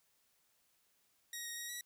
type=tone with pitch steps; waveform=10% pulse; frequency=1889 / 1877 / 1892 / 1933 Hz; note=A#6 / A#6 / A#6 / B6; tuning=+22 / +11 / +25 / -38 cents; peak=-33 dBFS; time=1.33-1.81 s; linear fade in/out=2 ms; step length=120 ms; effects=white hiss -75 dBFS RMS until 1.85 s